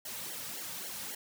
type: noise with flanger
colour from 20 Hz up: white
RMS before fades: -41 dBFS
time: 0.05-1.15 s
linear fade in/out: 5 ms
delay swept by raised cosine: 0.79 to 2.99 ms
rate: 3.7 Hz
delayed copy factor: -0.95
effects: none